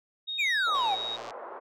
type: tone with pitch glide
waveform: sine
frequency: 3729 to 3779 Hz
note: A#7 to A#7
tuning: 0 to +23 cents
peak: -31 dBFS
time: 0.27-1.17 s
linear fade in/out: 20 ms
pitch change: +23 cents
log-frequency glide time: 0.43-0.56 s
type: exponential sweep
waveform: triangle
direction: down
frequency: 2541 to 730 Hz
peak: -23 dBFS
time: 0.38-0.96 s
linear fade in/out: 20 ms
type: band-pass noise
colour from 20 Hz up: pink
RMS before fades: -41 dBFS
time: 0.66-1.6 s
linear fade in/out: 20 ms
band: 460 to 1200 Hz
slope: 24 dB/octave
type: click train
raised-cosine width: 0.2 ms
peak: -27 dBFS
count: 65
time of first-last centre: 0.75-1.307 s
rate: 115 Hz
effects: none